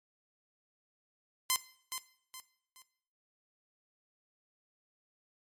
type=tone with echo; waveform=5% pulse; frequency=1033 Hz; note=C6; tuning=22 cents flat; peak=-15 dBFS; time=1.5-1.56 s; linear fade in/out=0 ms; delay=420 ms; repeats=3; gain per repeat=-9 dB; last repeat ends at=2.82 s; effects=noise-tail reverb RT60 0.6 s tail -17 dB re dry + MP3 64 kbps